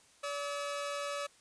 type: tone pair together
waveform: sawtooth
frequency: 573.3 / 1287 Hz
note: D5 / E6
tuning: -42 / -42 cents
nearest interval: octave + major second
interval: 1400 cents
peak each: -33 / -37 dBFS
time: 0.23-1.27 s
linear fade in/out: 10 ms
effects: white hiss -63 dBFS RMS until 1.4 s + resampled to 22050 Hz